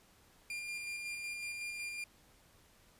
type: tone with tremolo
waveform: 40% pulse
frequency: 2401 Hz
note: D7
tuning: 38 cents sharp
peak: -38 dBFS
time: 0.5-2.04 s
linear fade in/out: 2 ms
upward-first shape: square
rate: 5.4 Hz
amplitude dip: 25%
effects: pink hiss -65 dBFS RMS until 2.99 s + resampled to 32000 Hz